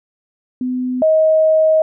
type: tone pair in turn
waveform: sine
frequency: 252.6 / 631 Hz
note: B3 / D#5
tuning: +39 / +24 cents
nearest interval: octave + major third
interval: 1585 cents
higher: second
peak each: -17 / -9 dBFS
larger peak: second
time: 0.61-1.02 / 1.02-1.82 s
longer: second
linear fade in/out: 2 ms
effects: none